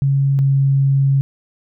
sine tone pair in turn, 138 / 137.13 Hz, C#3 / C#3, -7 / -18 cents, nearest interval unison, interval 11 cents, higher first, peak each -12 / -11 dBFS, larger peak second, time 0.02-0.39 / 0.39-1.21 s, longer second, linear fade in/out 0 ms, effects none

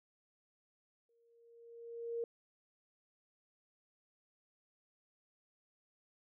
sine tone with exponential growth, 466.2 Hz, A#4, in tune, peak -34 dBFS, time 1.09-2.24 s, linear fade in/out 2 ms, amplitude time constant 250 ms, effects none

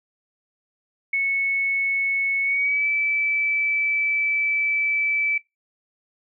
sine tone with pitch glide, 2205 to 2312 Hz, C#7 to D7, -10 to -28 cents, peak -19 dBFS, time 1.13-5.38 s, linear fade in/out 5 ms, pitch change +82 cents, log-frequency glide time 2.42-2.87 s, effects noise-tail reverb RT60 0.2 s tail -21 dB re dry

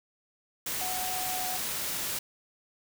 sine tone in noise, 740 Hz, F#5, in tune, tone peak -35 dBFS, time 0.81-1.57 s, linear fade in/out 5 ms, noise white, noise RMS -33 dBFS, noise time 0.66-2.19 s, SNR -5 dB, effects none

